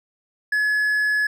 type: tone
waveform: triangle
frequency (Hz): 1700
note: G#6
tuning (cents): +40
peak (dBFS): -16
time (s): 0.52-1.27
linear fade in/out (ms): 5
effects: none